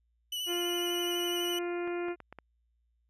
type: tone with vibrato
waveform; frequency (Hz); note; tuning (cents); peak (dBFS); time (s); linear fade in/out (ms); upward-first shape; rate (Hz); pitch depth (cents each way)
40% pulse; 2960; F#7; 0; -32; 0.32-1.59; 5; sine; 12; 26
type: harmonic tone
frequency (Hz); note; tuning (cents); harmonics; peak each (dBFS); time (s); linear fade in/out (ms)
349.2; F4; 0; 1 / 2 / 3 / 4 / 5 / 6 / 7 / 8; -32 / -42 / -48 / -45 / -50 / -49 / -47 / -56; 0.46-2.16; 50
type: clicks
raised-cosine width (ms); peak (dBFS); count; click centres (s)
0.5; -30; 5; 1.876 / 2.084 / 2.203 / 2.326 / 2.387
effects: added 58 Hz sine -70 dBFS peak until 3.09 s + resampled to 32000 Hz